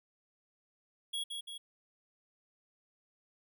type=tone with echo; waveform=square; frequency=3327 Hz; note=G#7; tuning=2 cents sharp; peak=-35 dBFS; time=1.13-1.24 s; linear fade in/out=10 ms; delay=170 ms; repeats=2; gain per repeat=-4 dB; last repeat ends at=1.58 s; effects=none